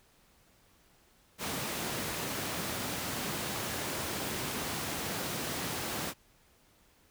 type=high-pass noise; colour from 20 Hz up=pink; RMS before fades=-36 dBFS; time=1.38-6.14 s; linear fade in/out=50 ms; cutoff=120 Hz; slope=12 dB/octave; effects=pink hiss -65 dBFS RMS until 7.1 s